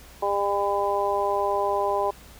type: harmonic tone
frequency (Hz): 201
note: G3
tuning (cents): +44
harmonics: 2 / 3 / 4 / 5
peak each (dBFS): -27 / -27 / -27 / -27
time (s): 0.22-2.11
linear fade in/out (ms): 10
effects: added 60 Hz sine -50 dBFS peak until 2.39 s + pink hiss -49 dBFS RMS until 2.39 s